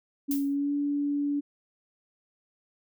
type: tone with pitch glide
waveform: sine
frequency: 280 to 287.4 Hz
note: C#4 to D4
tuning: +18 to -37 cents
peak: -25 dBFS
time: 0.28-1.41 s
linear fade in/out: 20 ms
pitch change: +45 cents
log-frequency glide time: 0.48-0.73 s
type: noise with exponential decay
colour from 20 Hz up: violet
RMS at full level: -31 dBFS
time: 0.31-0.56 s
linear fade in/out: 1 ms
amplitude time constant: 53 ms
effects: none